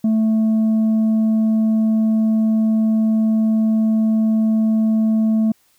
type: tone with tanh clipping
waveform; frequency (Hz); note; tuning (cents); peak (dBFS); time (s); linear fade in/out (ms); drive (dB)
sine; 220; A3; 0; -14; 0.04-5.52; 5; 3
effects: white hiss -59 dBFS RMS until 5.78 s